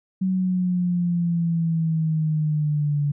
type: exponential sweep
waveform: sine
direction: down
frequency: 188.8 to 143.9 Hz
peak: -19 dBFS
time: 0.21-3.12 s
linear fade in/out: 10 ms
effects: none